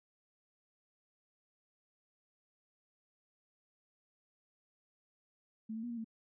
sine tone with pitch steps, 220.2 / 224.1 / 240.5 / 234.8 / 224 Hz, A3 / A3 / B3 / A#3 / A3, +2 / +32 / -46 / +13 / +31 cents, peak -38 dBFS, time 5.69-6.045 s, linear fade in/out 10 ms, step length 71 ms, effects none

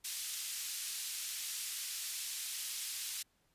white band-pass noise, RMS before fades -41 dBFS, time 0.04-3.23 s, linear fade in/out 10 ms, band 2800 to 11000 Hz, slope 12 dB/octave, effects pink hiss -75 dBFS RMS until 3.54 s + resampled to 32000 Hz

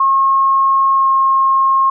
sine tone with pitch glide, 1082 to 1074.5 Hz, C#6 to C6, -42 to +46 cents, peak -9 dBFS, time 0-1.9 s, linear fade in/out 5 ms, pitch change -12 cents, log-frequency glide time 0.95-1.08 s, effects none

